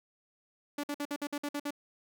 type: tone bursts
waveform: sawtooth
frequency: 289.7 Hz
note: D4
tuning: 24 cents flat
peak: -29 dBFS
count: 9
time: 0.78-1.707 s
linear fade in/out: 5 ms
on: 55 ms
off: 54 ms
effects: none

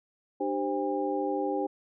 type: tone cluster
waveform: sine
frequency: 298.2 / 391 / 523 / 807 Hz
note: D4 / G4 / C5 / G#5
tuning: +27 / -4 / -1 / -50 cents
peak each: -32 / -32 / -33 / -33 dBFS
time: 0.4-1.67 s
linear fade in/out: 10 ms
effects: none

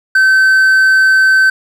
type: tone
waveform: triangle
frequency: 1539 Hz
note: G6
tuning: 32 cents flat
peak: -4 dBFS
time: 0.15-1.5 s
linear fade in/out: 5 ms
effects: none

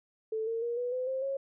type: tone with pitch steps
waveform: sine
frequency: 440 / 456 / 472.7 / 489.9 / 507.8 / 526.3 / 545.5 Hz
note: A4 / A#4 / A#4 / B4 / B4 / C5 / C#5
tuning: 0 / -38 / +24 / -14 / +48 / +10 / -28 cents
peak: -30 dBFS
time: 0.32-1.37 s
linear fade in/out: 5 ms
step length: 150 ms
effects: none

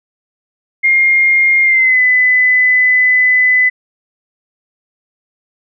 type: tone with pitch glide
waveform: sine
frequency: 2125 to 2006 Hz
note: C7 to B6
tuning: +26 to +26 cents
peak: -7 dBFS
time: 0.83-3.7 s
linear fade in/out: 20 ms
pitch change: -100 cents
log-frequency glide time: 1.63-2.01 s
effects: none

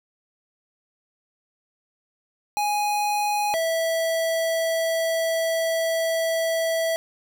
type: tone pair in turn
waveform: square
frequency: 830.6 / 655.5 Hz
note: G#5 / E5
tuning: 0 / -10 cents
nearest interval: major third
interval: 410 cents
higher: first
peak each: -22 dBFS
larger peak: neither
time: 2.57-3.54 / 3.54-6.96 s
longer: second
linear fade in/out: 0 ms
effects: none

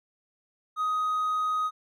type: tone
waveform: triangle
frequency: 1253 Hz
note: D#6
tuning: 12 cents sharp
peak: -22 dBFS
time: 0.76-1.71 s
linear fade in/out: 50 ms
effects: tanh soft clip ceiling -19 dBFS

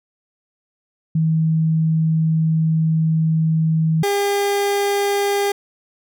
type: tone pair in turn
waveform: sine / 30% pulse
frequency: 160 / 403.2 Hz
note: D#3 / G4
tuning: +49 / +49 cents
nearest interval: octave + major third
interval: 1600 cents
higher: second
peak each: -14 dBFS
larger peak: neither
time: 1.15-4.03 / 4.03-5.52 s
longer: first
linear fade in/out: 5 ms
effects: none

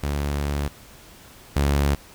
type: tone pair in turn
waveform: sawtooth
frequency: 71.9 / 70.95 Hz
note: D2 / C#2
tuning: -36 / +41 cents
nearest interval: unison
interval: 23 cents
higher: first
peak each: -19 / -14 dBFS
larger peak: second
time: 0.03-0.68 / 1.56-1.95 s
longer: first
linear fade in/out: 5 ms
effects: pink hiss -47 dBFS RMS until 2.14 s

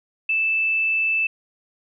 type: tone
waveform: sine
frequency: 2637 Hz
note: E7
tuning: in tune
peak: -18 dBFS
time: 0.29-1.27 s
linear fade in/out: 5 ms
effects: none

